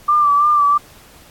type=tone with vibrato; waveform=sine; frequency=1174.7 Hz; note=D6; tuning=in tune; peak=-10 dBFS; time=0.08-0.78 s; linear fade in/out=10 ms; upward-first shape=sine; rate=3 Hz; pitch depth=41 cents each way; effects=pink hiss -45 dBFS RMS until 1.3 s + AAC 64 kbps